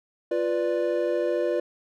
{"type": "chord", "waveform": "triangle", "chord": "B diminished", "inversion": "second", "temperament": "equal", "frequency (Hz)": [349.2, 493.9, 587.3], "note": ["F4", "B4", "D5"], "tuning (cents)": [0, 0, 0], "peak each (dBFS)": -25, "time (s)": [0.31, 1.6], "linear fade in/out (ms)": 5, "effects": []}